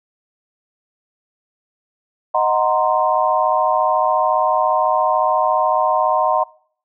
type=chord; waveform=sine; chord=C half-diminished seventh; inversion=first; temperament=equal; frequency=622.3 / 740 / 932.3 / 1046.5 Hz; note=Eb5 / Gb5 / Bb5 / C6; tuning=0 / 0 / 0 / 0 cents; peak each=-19 dBFS; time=2.34-6.44 s; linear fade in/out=10 ms; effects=noise-tail reverb RT60 0.6 s tail -24 dB re dry